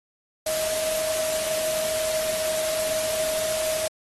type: tone in noise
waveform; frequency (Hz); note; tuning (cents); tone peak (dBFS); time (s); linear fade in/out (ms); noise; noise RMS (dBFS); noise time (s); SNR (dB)
sine; 630; D#5; +21; -25; 0.46-3.88; 5; white; -29; 0.46-3.88; +1
effects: AAC 32 kbps